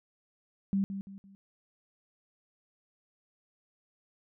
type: tone with echo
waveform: sine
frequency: 196 Hz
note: G3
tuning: in tune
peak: -25 dBFS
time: 0.73-0.84 s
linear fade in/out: 0 ms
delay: 170 ms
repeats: 3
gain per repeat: -9 dB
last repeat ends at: 1.35 s
effects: none